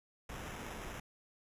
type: noise with sample-and-hold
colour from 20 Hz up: pink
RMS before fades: -45 dBFS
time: 0.29-1 s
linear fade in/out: 5 ms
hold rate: 4410 Hz
effects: resampled to 32000 Hz